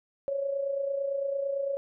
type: tone with amplitude modulation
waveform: sine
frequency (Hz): 554.4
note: C#5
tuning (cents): 0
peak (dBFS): -25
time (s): 0.28-1.77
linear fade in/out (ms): 0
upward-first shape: sine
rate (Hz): 28.9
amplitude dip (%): 55
effects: none